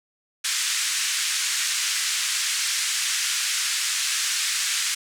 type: band-pass noise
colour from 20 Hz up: white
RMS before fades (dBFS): -25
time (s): 0.44-4.95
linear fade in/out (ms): 10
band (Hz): 1500 to 8500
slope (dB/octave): 24
effects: none